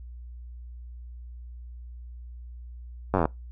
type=slowing click train; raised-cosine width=1 ms; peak=-9 dBFS; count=11; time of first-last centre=3.14-3.255 s; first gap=10 ms; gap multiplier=1.03; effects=noise-tail reverb RT60 0.2 s tail -24 dB re dry + added 60 Hz sine -39 dBFS peak until 3.51 s